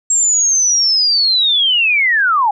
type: linear sweep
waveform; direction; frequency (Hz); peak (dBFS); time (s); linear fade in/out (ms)
sine; down; 7540 to 790; -10; 0.1-2.51; 5
effects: none